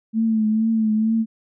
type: tone with vibrato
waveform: sine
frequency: 220.2 Hz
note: A3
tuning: 2 cents sharp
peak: -16 dBFS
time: 0.13-1.26 s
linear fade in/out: 50 ms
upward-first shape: triangle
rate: 2.2 Hz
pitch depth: 49 cents each way
effects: none